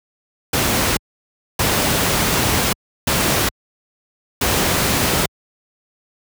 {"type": "noise bursts at uneven times", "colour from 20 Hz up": "pink", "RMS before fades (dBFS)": -17, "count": 4, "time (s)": [[0.53, 0.97], [1.59, 2.73], [3.07, 3.49], [4.41, 5.26]], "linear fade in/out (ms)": 5, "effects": ["high-pass 60 Hz 12 dB/octave"]}